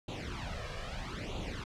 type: noise with flanger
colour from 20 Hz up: pink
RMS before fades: -39 dBFS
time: 0.08-1.64 s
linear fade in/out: 5 ms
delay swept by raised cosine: 0.28 to 1.78 ms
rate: 0.78 Hz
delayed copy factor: +0.75
effects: low-pass 4000 Hz 12 dB/octave